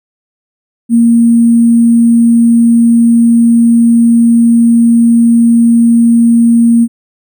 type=tone with sample-and-hold; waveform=sine; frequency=233.1 Hz; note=A#3; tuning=in tune; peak=-3 dBFS; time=0.89-6.88 s; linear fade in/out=50 ms; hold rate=8820 Hz; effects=none